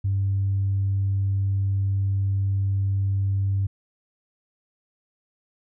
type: tone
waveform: sine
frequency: 98 Hz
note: G2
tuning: in tune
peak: -19 dBFS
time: 0.04-3.67 s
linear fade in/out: 10 ms
effects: tanh soft clip ceiling -16 dBFS